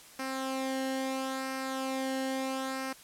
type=tone with flanger; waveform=sawtooth; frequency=264.7 Hz; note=C4; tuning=20 cents sharp; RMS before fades=-34 dBFS; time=0.19-2.93 s; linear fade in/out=5 ms; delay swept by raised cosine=0.28 to 0.83 ms; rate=0.75 Hz; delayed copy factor=-0.55; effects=white hiss -53 dBFS RMS until 3.03 s + low-pass 12000 Hz 12 dB/octave